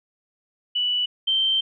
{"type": "tone pair in turn", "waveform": "sine", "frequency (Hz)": [2960, 3125], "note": ["F#7", "G7"], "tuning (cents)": [0, -6], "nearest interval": "minor second", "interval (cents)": 94, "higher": "second", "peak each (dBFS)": [-20, -18], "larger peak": "second", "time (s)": [[0.75, 1.06], [1.27, 1.61]], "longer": "second", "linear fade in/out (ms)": 10, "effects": []}